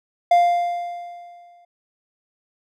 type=tone with exponential decay; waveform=triangle; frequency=698.5 Hz; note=F5; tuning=in tune; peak=-8 dBFS; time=0.31-1.65 s; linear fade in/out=5 ms; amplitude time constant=290 ms; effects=none